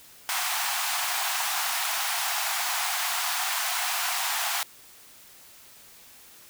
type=high-pass noise; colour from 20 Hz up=pink; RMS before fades=-28 dBFS; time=0.29-4.63 s; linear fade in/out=0 ms; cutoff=690 Hz; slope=96 dB/octave; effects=white hiss -51 dBFS RMS until 6.49 s